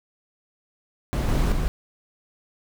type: noise with echo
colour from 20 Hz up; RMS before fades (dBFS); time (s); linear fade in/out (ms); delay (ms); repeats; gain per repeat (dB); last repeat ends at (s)
brown; -22; 1.13-1.52; 0; 160; 1; -2; 1.68
effects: none